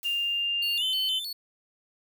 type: noise with exponential decay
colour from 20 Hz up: blue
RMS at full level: -40 dBFS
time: 0.03-0.77 s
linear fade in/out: 0 ms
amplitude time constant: 160 ms
type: tone with pitch glide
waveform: sine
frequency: 2800 to 3053 Hz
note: F7 to G7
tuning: +4 to -46 cents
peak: -25 dBFS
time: 0.04-1.2 s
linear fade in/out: 20 ms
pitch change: +150 cents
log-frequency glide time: 0.79-0.84 s
type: tone with vibrato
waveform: 45% pulse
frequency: 3951 Hz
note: B7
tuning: in tune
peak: -32 dBFS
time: 0.62-1.33 s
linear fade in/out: 5 ms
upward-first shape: square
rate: 3.2 Hz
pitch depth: 190 cents each way
effects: none